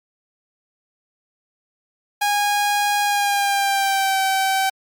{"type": "tone with pitch glide", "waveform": "sawtooth", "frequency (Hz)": [821, 770.5], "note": ["G#5", "G5"], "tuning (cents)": [-20, -30], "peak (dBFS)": -13, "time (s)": [2.21, 4.7], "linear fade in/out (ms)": 10, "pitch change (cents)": -110, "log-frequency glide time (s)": [3.03, 4.2], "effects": ["MP3 96 kbps"]}